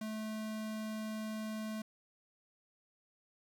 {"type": "tone", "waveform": "square", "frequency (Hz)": 217.1, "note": "A3", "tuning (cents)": -23, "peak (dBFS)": -39, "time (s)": [0.01, 1.82], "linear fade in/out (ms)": 5, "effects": ["11-bit"]}